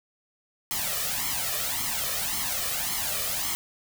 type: noise with flanger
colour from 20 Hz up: white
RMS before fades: -29 dBFS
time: 0.71-3.55 s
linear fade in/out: 0 ms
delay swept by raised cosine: 0.94 to 1.69 ms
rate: 1.8 Hz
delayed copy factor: +0.75
effects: none